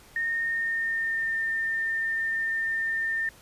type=tone with pitch glide; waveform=sine; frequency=1837 to 1806.5 Hz; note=A#6 to A6; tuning=-26 to +45 cents; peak=-25 dBFS; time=0.16-3.29 s; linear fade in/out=2 ms; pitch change=-29 cents; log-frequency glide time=0.42-1.35 s; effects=pink hiss -53 dBFS RMS until 3.41 s + resampled to 32000 Hz